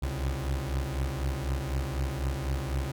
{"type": "beating tone pair", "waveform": "30% pulse", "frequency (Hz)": [65.41, 69.41], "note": ["C2", "C#2"], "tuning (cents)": [0, 3], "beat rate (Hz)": 4, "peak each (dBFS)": -29, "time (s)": [0.02, 2.92], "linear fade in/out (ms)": 10, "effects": []}